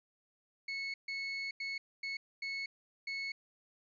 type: tone bursts at uneven times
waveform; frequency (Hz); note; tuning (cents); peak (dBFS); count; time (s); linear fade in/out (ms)
35% pulse; 2200; C#7; -14; -35; 6; 0.68-0.94 / 1.08-1.51 / 1.6-1.78 / 2.03-2.17 / 2.42-2.66 / 3.07-3.32; 5
effects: resampled to 16000 Hz